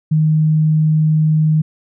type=tone; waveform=sine; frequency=155.56 Hz; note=D#3; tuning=in tune; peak=-10 dBFS; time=0.11-1.62 s; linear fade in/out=10 ms; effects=none